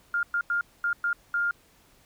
sine tone bursts at uneven times, 1406 Hz, F6, 11 cents sharp, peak -23 dBFS, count 6, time 0.14-0.23 / 0.34-0.41 / 0.5-0.61 / 0.84-0.93 / 1.04-1.13 / 1.34-1.51 s, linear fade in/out 2 ms, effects pink hiss -60 dBFS RMS until 2.05 s

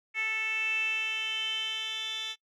10% pulse tone with band-pass filter sweep, 440 Hz, A4, in tune, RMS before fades -32 dBFS, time 0.14-2.36 s, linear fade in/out 50 ms, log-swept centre 2300 to 3700 Hz, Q 9, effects noise-tail reverb RT60 0.1 s tail -23 dB re dry

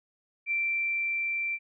sine tone with level ramp, 2349 Hz, D7, in tune, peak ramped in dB -25 to -28 dBFS, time 0.46-1.59 s, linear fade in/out 50 ms, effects none

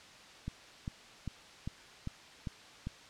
click train, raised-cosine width 5 ms, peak -25 dBFS, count 7, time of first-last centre 0.48-2.87 s, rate 2.51 Hz, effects white hiss -54 dBFS RMS until 3.09 s + low-pass 5000 Hz 12 dB/octave

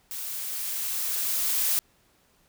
blue noise with level ramp, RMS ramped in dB -35 to -24 dBFS, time 0.11-1.79 s, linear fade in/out 0 ms, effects pink hiss -64 dBFS RMS until 2.48 s

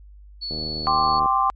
sine tone, 4418 Hz, C#8, 7 cents flat, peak -27 dBFS, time 0.41-1.2 s, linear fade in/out 20 ms
click train, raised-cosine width 2 ms, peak -20 dBFS, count 59, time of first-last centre 0.51-1.258 s, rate 77.5 Hz
sine chord, G suspended fourth, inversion none, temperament equal, 784 / 1046.5 / 1174.7 Hz, G5 / C6 / D6, 0 / 0 / 0 cents, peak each -22 / -20 / -21 dBFS, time 0.87-1.5 s, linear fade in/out 0 ms
effects added 50 Hz sine -42 dBFS peak until 1.55 s + MP3 32 kbps

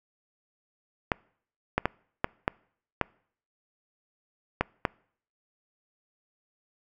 clicks, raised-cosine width 0.5 ms, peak -8 dBFS, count 8, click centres 1.118 / 1.78 / 1.856 / 2.244 / 2.479 / 3.013 / 4.61 / 4.852 s, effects noise-tail reverb RT60 0.6 s tail -26 dB re dry

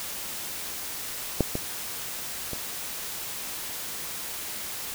clicks, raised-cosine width 2 ms, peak -7 / -14 / -20 dBFS, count 3, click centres 1.407 / 1.554 / 2.533 s, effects white hiss -35 dBFS RMS until 4.94 s

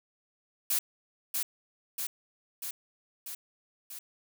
blue noise with echo, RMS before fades -28 dBFS, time 0.7-0.79 s, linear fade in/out 5 ms, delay 640 ms, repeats 5, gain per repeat -3 dB, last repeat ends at 3.99 s, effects none

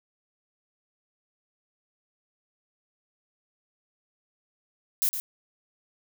violet noise with echo, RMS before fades -24 dBFS, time 5.02-5.09 s, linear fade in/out 0 ms, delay 110 ms, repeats 1, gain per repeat -8 dB, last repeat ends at 5.2 s, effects none

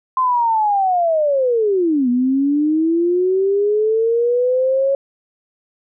sine linear two-way sweep, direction down then up, 1046.5 to 240.9 to 553 Hz, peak -13 dBFS, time 0.17-4.95 s, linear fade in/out 2 ms, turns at 2.09 s, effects none

